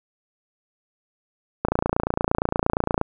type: click train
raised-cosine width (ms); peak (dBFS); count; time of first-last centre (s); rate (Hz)
1; -6; 40; 1.65-3.014; 28.6
effects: none